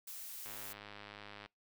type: noise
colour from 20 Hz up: blue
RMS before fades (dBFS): -47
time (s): 0.07-0.73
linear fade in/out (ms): 5
type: click train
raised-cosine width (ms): 0.3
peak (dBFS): -33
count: 104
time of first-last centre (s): 0.46-1.46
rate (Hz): 103
effects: noise-tail reverb RT60 0.2 s tail -26 dB re dry